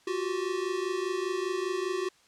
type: tone pair together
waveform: square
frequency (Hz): 356 / 381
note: F4 / G4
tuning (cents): +33 / -49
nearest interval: minor second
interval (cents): 118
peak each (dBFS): -33 / -32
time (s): 0.07-2.09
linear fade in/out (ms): 5
effects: white hiss -62 dBFS RMS until 2.27 s + low-pass 7000 Hz 12 dB/octave